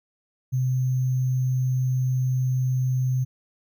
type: tone with sample-and-hold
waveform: sine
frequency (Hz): 128.1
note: C3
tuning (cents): -36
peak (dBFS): -20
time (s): 0.52-3.25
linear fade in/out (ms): 20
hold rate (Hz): 6300
effects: none